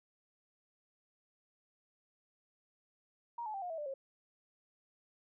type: tone with pitch steps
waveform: sine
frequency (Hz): 942 / 858.8 / 783 / 713.9 / 650.9 / 593.4 / 541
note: A#5 / A5 / G5 / F5 / E5 / D5 / C#5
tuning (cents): +18 / -42 / -2 / +38 / -22 / +18 / -42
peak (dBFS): -38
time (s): 3.38-3.94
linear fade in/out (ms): 5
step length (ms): 80
effects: none